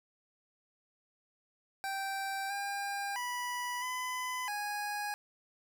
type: tone with pitch steps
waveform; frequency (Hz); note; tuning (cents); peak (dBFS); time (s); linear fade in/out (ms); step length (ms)
25% pulse; 781 / 801 / 981 / 1008 / 827; G5 / G5 / B5 / B5 / G#5; -7 / +37 / -12 / +35 / -8; -31; 1.84-5.14; 0; 660
effects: none